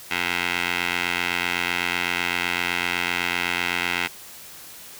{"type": "tone with band-pass filter", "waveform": "15% pulse", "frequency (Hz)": 87.9, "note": "F2", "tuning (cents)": 12, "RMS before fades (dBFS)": -25, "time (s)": [0.1, 4.08], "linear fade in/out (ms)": 20, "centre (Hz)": 2400, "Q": 2.1, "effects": ["white hiss -42 dBFS RMS until 4.99 s"]}